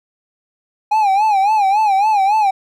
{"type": "tone with vibrato", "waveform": "triangle", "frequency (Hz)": 820, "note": "G#5", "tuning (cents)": -22, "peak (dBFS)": -9, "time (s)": [0.91, 2.51], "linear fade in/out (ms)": 10, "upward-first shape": "sine", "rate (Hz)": 3.6, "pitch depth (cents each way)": 120, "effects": []}